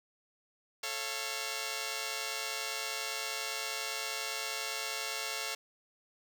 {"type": "chord", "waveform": "5% pulse", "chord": "A augmented", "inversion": "none", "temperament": "just", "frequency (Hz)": [440, 550, 687.5], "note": ["A4", "C#5", "E#5"], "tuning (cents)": [0, -14, -27], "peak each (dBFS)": -29, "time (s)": [0.83, 5.55], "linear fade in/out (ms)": 5, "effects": []}